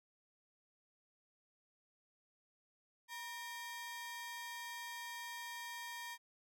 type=ring-modulated tone; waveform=sawtooth; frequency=1396.9 Hz; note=F6; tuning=in tune; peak=-38 dBFS; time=3.08-6.18 s; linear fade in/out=50 ms; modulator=439 Hz; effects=none